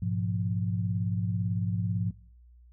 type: chord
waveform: sine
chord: F diminished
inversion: first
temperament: equal with one note detuned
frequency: 103.83 / 121.84 / 174.61 Hz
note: Ab2 / Cb3 / F3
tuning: 0 / -23 / 0 cents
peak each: -29 / -35 / -31 dBFS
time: 0.02-2.11 s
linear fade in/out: 5 ms
effects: noise-tail reverb RT60 0.6 s tail -24 dB re dry + added 60 Hz sine -52 dBFS peak until 2.72 s